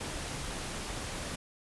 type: noise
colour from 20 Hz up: pink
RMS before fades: -38 dBFS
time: 0-1.36 s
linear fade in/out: 10 ms
effects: resampled to 24000 Hz